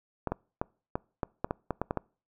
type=clicks; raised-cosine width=1 ms; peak=-15 dBFS; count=11; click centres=0.273 / 0.32 / 0.615 / 0.955 / 1.232 / 1.445 / 1.509 / 1.707 / 1.816 / 1.909 / 1.973 s; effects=noise-tail reverb RT60 0.4 s tail -26 dB re dry